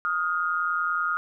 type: tone pair together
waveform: sine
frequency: 1246.5 / 1417 Hz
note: D#6 / F6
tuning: +3 / +25 cents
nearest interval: major second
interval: 222 cents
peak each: -26 dBFS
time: 0.05-1.17 s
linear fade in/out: 0 ms
effects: none